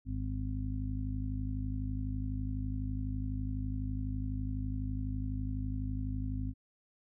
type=harmonic tone; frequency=52 Hz; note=G#1; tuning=3 cents sharp; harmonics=1 / 2 / 3 / 4 / 5; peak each=-36 / -37 / -49 / -49 / -40 dBFS; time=0.05-6.54 s; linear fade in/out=50 ms; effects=none